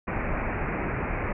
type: low-pass noise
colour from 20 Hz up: pink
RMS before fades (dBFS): -29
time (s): 0.07-1.33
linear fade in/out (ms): 10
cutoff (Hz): 2500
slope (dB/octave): 96
effects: none